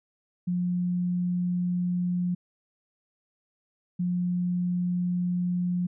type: tone pair in turn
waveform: sine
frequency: 178 / 178 Hz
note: F3 / F3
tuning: +33 / +33 cents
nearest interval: unison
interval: 0 cents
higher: neither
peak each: -24 dBFS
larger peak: neither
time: 0.47-2.35 / 3.99-5.87 s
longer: neither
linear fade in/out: 10 ms
effects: none